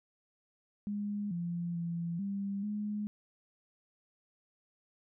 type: tone with pitch steps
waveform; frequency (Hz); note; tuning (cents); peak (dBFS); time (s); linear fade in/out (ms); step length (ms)
sine; 205.4 / 172.3 / 169.7 / 198.5 / 208.8; G#3 / F3 / F3 / G3 / G#3; -19 / -23 / -49 / +22 / +10; -33; 0.87-3.07; 0; 440
effects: none